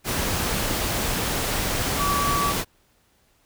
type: tone in noise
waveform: sine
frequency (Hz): 1145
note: D6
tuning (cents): -44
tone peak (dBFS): -22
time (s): 1.97-2.54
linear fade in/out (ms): 50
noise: pink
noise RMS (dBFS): -25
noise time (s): 0.04-2.65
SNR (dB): 0
effects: pink hiss -63 dBFS RMS until 3.45 s

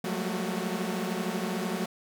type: tone cluster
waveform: sawtooth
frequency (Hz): 180.1 / 193 / 215.2 / 226.4 / 371.2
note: F#3 / G3 / A3 / A3 / F#4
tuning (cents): -46 / -27 / -38 / +50 / +6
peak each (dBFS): -30 / -32 / -33 / -32 / -34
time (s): 0.04-1.86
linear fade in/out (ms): 5
effects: none

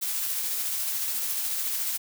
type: noise with tremolo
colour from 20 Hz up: blue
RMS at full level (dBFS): -28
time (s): 0.01-1.98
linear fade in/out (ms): 20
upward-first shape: sine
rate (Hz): 14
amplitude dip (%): 25
effects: none

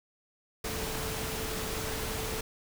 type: tone in noise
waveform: sine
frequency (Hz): 440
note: A4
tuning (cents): 0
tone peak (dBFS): -40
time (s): 0.64-2.41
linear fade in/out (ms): 5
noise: pink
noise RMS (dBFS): -35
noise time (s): 0.64-2.41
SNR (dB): -8
effects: none

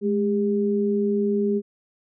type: tone pair together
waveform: sine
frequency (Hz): 210 / 402.9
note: G#3 / G4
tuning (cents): +19 / +48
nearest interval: major seventh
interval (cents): 1129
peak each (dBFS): -22 / -22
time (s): 0.01-1.62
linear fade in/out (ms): 50
effects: none

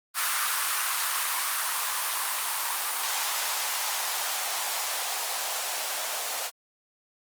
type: noise with band-pass filter sweep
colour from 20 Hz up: violet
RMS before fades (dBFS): -29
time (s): 0.14-6.51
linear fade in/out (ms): 50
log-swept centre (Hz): 1200 to 650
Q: 2.3
effects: Opus 32 kbps

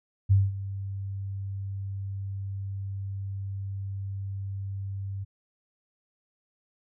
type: tone with ADSR envelope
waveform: sine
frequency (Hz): 98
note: G2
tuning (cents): 0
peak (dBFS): -15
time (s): 0.29-5.25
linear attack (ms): 25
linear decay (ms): 200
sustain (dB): -16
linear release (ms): 21
effects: none

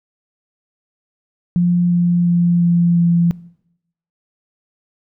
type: tone with pitch steps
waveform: sine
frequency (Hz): 175.4 / 174.29 / 173.19 / 172.09 / 171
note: F3 / F3 / F3 / F3 / F3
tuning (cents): +8 / -3 / -14 / -25 / -36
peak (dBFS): -11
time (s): 1.56-3.31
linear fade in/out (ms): 0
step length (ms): 350
effects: noise-tail reverb RT60 0.8 s tail -21 dB re dry

